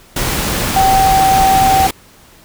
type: tone in noise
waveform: sine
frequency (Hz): 770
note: G5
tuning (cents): -31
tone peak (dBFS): -8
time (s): 0.76-1.87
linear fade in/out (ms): 5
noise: pink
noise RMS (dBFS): -17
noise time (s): 0.16-1.91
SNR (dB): +6
effects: pink hiss -44 dBFS RMS until 2.44 s